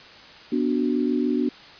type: chord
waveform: sine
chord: B minor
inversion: none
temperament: equal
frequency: 246.9 / 293.7 / 370 Hz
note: B3 / D4 / F#4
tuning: 0 / 0 / 0 cents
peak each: -23 / -24 / -27 dBFS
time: 0.52-1.49 s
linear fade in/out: 5 ms
effects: white hiss -45 dBFS RMS until 1.79 s + resampled to 11025 Hz